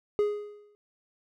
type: tone with exponential decay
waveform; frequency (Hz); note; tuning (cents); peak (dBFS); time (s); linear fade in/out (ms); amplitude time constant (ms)
triangle; 415.3; G#4; 0; -18; 0.19-0.75; 0; 120
effects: none